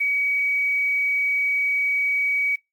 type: tone with quantisation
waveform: sine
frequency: 2265 Hz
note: C#7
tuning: 37 cents sharp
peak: -19 dBFS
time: 0-2.56 s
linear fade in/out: 10 ms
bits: 8
effects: noise-tail reverb RT60 0.2 s tail -23 dB re dry + Opus 32 kbps